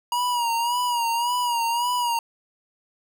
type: tone with vibrato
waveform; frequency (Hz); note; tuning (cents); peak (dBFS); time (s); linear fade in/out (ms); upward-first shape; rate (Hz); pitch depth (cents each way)
square; 954; A#5; +40; -22; 0.12-2.19; 2; sine; 1.8; 60
effects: none